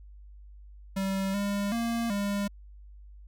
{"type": "tone with pitch steps", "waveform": "square", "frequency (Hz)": [193.4, 201.6, 232.5, 201.7], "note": ["G3", "G3", "A#3", "G3"], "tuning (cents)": [-23, 49, -4, 50], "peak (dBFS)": -28, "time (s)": [0.96, 2.48], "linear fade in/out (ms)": 10, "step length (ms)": 380, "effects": ["added 50 Hz sine -46 dBFS peak until 3.27 s"]}